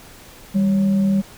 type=tone with frequency modulation; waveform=sine; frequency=197 Hz; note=G3; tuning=9 cents sharp; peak=-14 dBFS; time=0.54-1.22 s; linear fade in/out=20 ms; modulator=357 Hz; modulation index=0.25; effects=pink hiss -43 dBFS RMS until 1.37 s